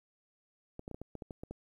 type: clicks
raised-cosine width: 2 ms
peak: -29 dBFS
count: 10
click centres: 0.794 / 0.879 / 0.913 / 0.945 / 1.016 / 1.153 / 1.222 / 1.308 / 1.435 / 1.51 s
effects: 11-bit